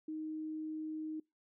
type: tone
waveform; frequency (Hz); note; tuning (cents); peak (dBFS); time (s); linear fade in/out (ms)
sine; 312; D#4; +5; -38; 0.08-1.2; 5
effects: noise-tail reverb RT60 0.2 s tail -24 dB re dry